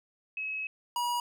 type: tone pair in turn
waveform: sine / square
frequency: 2568 / 963.7 Hz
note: E7 / B5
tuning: -46 / -43 cents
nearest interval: octave + perfect fourth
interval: 1697 cents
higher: first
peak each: -32 / -29 dBFS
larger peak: second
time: 0.37-0.67 / 0.96-1.2 s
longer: first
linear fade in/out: 2 ms
effects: none